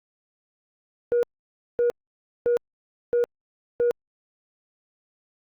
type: tone bursts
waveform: sine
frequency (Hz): 479.1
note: A#4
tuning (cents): +47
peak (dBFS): -16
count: 5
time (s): 1.12-3.91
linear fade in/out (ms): 0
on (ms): 110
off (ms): 560
effects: tanh soft clip ceiling -16 dBFS + Opus 48 kbps